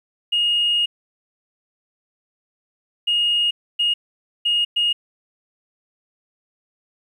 sine tone bursts at uneven times, 2861 Hz, F7, 41 cents sharp, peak -15 dBFS, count 5, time 0.32-0.86 / 3.07-3.51 / 3.79-3.94 / 4.45-4.65 / 4.76-4.93 s, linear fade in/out 10 ms, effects tanh soft clip ceiling -11 dBFS + 9-bit

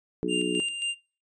harmonic tone, 60.7 Hz, B1, 29 cents flat, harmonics 3 / 4 / 5 / 6 / 7, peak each -33 / -36 / -30 / -32 / -31 dBFS, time 0.23-0.6 s, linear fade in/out 0 ms
square tone with tremolo, 2794 Hz, F7, in tune, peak -27 dBFS, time 0.28-0.95 s, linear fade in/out 50 ms, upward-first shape square, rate 3.7 Hz, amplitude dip 50%
effects noise-tail reverb RT60 0.4 s tail -23 dB re dry + resampled to 22050 Hz

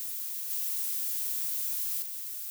violet noise with level steps, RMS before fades -36 / -32 / -38 dBFS, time 0-2.5 s, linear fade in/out 0 ms, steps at 0.5 / 2.02 s, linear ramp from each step 5 ms, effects none

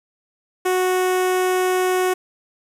sawtooth tone with notch filter, 368.4 Hz, F#4, 7 cents flat, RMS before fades -19 dBFS, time 0.65-2.14 s, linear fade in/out 10 ms, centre 4300 Hz, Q 1.4, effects resampled to 32000 Hz + 8-bit

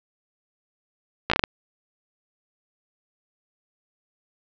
slowing click train, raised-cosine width 0.3 ms, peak -3 dBFS, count 6, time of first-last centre 1.3-1.438 s, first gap 15 ms, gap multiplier 1.31, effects low-pass 5000 Hz 12 dB/octave

